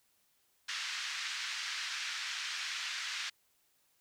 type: band-pass noise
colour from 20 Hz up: pink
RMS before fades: -39 dBFS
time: 0.68-3.3 s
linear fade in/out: 10 ms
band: 1500 to 6000 Hz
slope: 24 dB/octave
effects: white hiss -73 dBFS RMS until 4 s